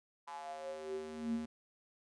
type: tone with high-pass filter sweep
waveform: square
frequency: 77.78 Hz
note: D#2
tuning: in tune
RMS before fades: -42 dBFS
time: 0.27-1.46 s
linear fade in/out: 10 ms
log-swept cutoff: 950 to 190 Hz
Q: 8.7
effects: resampled to 22050 Hz